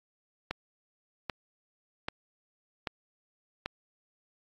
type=click train; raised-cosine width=0.3 ms; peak=-16 dBFS; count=5; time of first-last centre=0.51-3.66 s; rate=1.27 Hz; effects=AAC 64 kbps